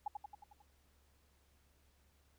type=tone with echo; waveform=sine; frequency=831 Hz; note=G#5; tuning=1 cent sharp; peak=-35 dBFS; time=0.06-0.08 s; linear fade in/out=5 ms; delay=90 ms; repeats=6; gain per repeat=-4 dB; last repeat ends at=0.62 s; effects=added 70 Hz sine -70 dBFS peak until 2.38 s + pink hiss -74 dBFS RMS until 2.38 s